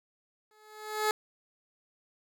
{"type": "tone with exponential growth", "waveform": "15% pulse", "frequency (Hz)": 427.8, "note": "A4", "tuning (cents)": -49, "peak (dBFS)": -17, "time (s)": [0.51, 1.11], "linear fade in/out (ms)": 1, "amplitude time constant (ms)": 130, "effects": []}